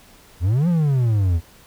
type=exponential two-way sweep; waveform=triangle; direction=up then down; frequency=79.2 to 180.2 to 79.2 Hz; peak=-13 dBFS; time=0.4-1.41 s; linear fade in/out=50 ms; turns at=0.68 s; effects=pink hiss -49 dBFS RMS until 1.66 s